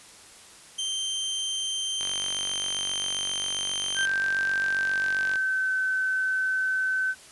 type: tone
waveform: sawtooth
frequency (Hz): 3136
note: G7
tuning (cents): 0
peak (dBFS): -24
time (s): 0.78-4.06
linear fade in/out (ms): 10
type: click train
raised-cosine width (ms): 0.2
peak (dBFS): -18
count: 160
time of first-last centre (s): 2.01-5.357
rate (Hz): 47.5
type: tone with pitch glide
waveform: sine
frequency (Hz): 1568 to 1526.9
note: G6 to G6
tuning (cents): 0 to -46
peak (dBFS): -23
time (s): 3.95-7.15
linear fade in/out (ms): 50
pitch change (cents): -46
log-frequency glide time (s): 4.69-5.73
effects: white hiss -49 dBFS RMS until 7.31 s + resampled to 24000 Hz